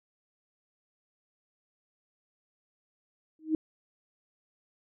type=tone with exponential growth; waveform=sine; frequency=314.4 Hz; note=D#4; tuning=18 cents sharp; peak=-20 dBFS; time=3.39-3.55 s; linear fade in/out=2 ms; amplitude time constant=33 ms; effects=none